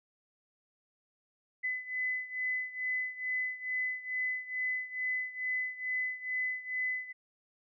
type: beating tone pair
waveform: sine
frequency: 2012 / 2014.3 Hz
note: B6 / B6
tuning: +32 / +34 cents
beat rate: 2.3 Hz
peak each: -34 / -37 dBFS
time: 1.63-7.13 s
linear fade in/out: 20 ms
effects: none